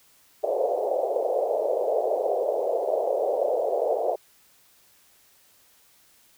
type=band-pass noise; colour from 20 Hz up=pink; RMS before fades=-25 dBFS; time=0.43-4.16 s; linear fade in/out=10 ms; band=450 to 690 Hz; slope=48 dB/octave; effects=white hiss -59 dBFS RMS until 6.37 s